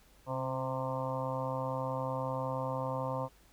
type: harmonic tone with a mistuned harmonic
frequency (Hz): 130.81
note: C3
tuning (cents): 0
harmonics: 1 / 2 / 4 / 5 / 6 / 7 / 8 / 9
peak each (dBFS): -38 / -43 / -37 / -43 / -47 / -40 / -41 / -49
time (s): 0.26-3.29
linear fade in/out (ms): 50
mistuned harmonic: 2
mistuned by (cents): +26
effects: added 50 Hz sine -64 dBFS peak until 3.52 s + pink hiss -64 dBFS RMS until 3.52 s